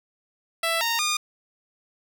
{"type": "tone with pitch steps", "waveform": "10% pulse", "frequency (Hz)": [663, 925, 1218], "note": ["E5", "A#5", "D#6"], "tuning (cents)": [10, -14, -37], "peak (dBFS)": -14, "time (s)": [0.63, 1.17], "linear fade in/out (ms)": 5, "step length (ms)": 180, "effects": []}